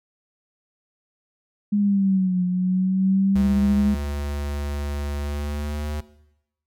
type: exponential two-way sweep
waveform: sine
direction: down then up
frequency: 207.7 to 179.7 to 207.7 Hz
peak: -17 dBFS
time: 1.72-3.95 s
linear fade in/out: 10 ms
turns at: 2.43 s
type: tone with pitch glide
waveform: square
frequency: 72.1 to 74.86 Hz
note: D2 to D2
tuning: -31 to +34 cents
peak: -26 dBFS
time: 3.35-6.01 s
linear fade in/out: 10 ms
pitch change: +65 cents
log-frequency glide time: 5.19-5.9 s
effects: noise-tail reverb RT60 0.9 s tail -18 dB re dry